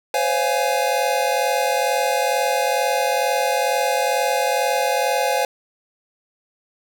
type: chord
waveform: square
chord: Db major seventh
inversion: third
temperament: equal with one note detuned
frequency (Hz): 512.2 / 554.4 / 698.5 / 830.6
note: C5 / Db5 / F5 / Ab5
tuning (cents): -37 / 0 / 0 / 0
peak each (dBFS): -24 / -25 / -25 / -23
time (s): 0.14-5.45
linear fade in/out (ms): 2
effects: none